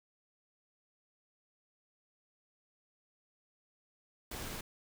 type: noise with amplitude modulation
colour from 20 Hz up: pink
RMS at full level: -40 dBFS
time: 4.31-4.61 s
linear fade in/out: 5 ms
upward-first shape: sine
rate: 243 Hz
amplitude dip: 50%
effects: none